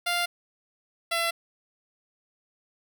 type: tone pair in turn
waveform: 10% pulse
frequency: 698.5 / 674.6 Hz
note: F5 / E5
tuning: 0 / +40 cents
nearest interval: minor second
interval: 60 cents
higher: first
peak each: -16 dBFS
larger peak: neither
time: 0.06-0.26 / 1.11-1.31 s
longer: neither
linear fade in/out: 10 ms
effects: none